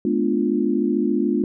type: chord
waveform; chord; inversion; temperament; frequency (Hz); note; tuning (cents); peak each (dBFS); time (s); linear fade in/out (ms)
sine; G# diminished seventh; none; equal with one note detuned; 213.1 / 246.9 / 293.7 / 349.2; G#3 / B3 / D4 / F4; +45 / 0 / 0 / 0; -23; 0.05-1.44; 2
effects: none